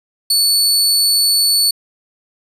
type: tone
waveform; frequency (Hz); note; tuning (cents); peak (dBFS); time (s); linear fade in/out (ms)
sawtooth; 4454; C#8; +7; -8; 0.3-1.71; 5
effects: resampled to 32000 Hz